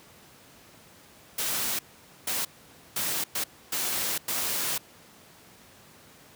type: noise bursts at uneven times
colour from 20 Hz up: white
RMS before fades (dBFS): -29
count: 6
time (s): 1.38-1.79 / 2.27-2.45 / 2.96-3.24 / 3.35-3.44 / 3.72-4.18 / 4.28-4.78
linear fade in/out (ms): 5
effects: pink hiss -53 dBFS RMS until 6.35 s + high-pass 100 Hz 12 dB/octave